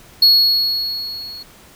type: tone with level ramp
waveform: triangle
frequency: 4340 Hz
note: C#8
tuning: 37 cents flat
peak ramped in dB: -5 to -30 dBFS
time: 0.22-1.43 s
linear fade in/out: 5 ms
effects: pink hiss -45 dBFS RMS until 1.75 s